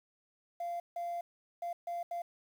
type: tone bursts at uneven times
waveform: sine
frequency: 692 Hz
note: F5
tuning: 16 cents flat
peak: -33 dBFS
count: 5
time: 0.6-0.8 / 0.96-1.21 / 1.62-1.73 / 1.87-2.03 / 2.11-2.22 s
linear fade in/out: 5 ms
effects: tanh soft clip ceiling -33 dBFS + 10-bit